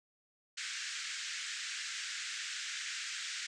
pink band-pass noise, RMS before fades -41 dBFS, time 0.57-3.47 s, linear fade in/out 10 ms, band 1500 to 7900 Hz, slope 48 dB/octave, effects resampled to 22050 Hz

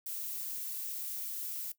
violet noise, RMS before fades -39 dBFS, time 0.06-1.72 s, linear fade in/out 5 ms, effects noise-tail reverb RT60 0.1 s tail -17 dB re dry

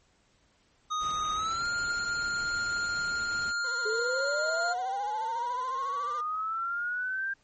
square tone with pitch glide, 1244.5 to 1405 Hz, D#6 to F6, 0 to +10 cents, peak -29 dBFS, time 0.9-4.74 s, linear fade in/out 20 ms, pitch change +210 cents, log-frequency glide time 1.33-1.66 s
pink noise, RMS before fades -45 dBFS, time 0.99-3.54 s, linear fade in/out 50 ms
20% pulse tone with vibrato, 498.4 Hz, B4, 16 cents sharp, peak -37 dBFS, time 3.64-6.21 s, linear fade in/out 5 ms, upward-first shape sine, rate 14 Hz, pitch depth 92 cents each way
sine linear sweep, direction up, 418.9 to 1597 Hz, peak -29 dBFS, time 3.85-7.34 s, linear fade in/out 10 ms
effects pink hiss -67 dBFS RMS until 7.43 s + MP3 32 kbps

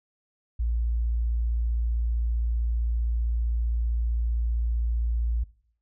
sine tone, 57.7 Hz, A#1, 17 cents flat, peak -23 dBFS, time 0.59-5.44 s, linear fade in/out 10 ms, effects noise-tail reverb RT60 0.6 s tail -20 dB re dry

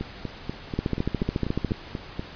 two click trains, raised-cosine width 3 ms, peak -16 / -11 dBFS, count 10 / 14, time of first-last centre 0.01-2.194 / 0.79-1.719 s, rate 4.12 / 14 Hz, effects pink hiss -42 dBFS RMS until 2.35 s + resampled to 11025 Hz

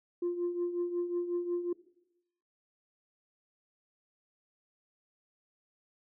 sine tone with tremolo, 350 Hz, F4, 4 cents sharp, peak -26 dBFS, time 0.22-1.73 s, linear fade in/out 5 ms, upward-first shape triangle, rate 5.5 Hz, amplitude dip 70%, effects noise-tail reverb RT60 0.9 s tail -20 dB re dry + tanh soft clip ceiling -26 dBFS

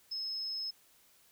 sine tone, 5180 Hz, E8, 31 cents flat, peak -35 dBFS, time 0.11-0.71 s, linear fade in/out 10 ms, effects white hiss -65 dBFS RMS until 1.31 s

